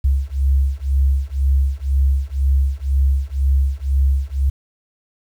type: beating tone pair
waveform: sine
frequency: 67 / 69 Hz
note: C2 / C#2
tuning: +42 / -7 cents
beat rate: 2 Hz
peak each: -17 dBFS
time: 0.04-4.5 s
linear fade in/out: 10 ms
effects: 8-bit